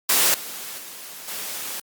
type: noise with level steps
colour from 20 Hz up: white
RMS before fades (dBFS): -18 / -34 / -38 / -31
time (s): 0.09-1.8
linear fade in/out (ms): 5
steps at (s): 0.34 / 0.78 / 1.28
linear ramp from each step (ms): 2
effects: high-pass 200 Hz 12 dB/octave + Opus 48 kbps